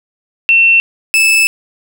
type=tone pair in turn; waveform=sine / 40% pulse; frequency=2700 / 2623 Hz; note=E7 / E7; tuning=+41 / -9 cents; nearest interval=minor second; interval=50 cents; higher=first; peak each=-5 / -6 dBFS; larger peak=first; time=0.49-0.8 / 1.14-1.47 s; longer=second; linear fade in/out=0 ms; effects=none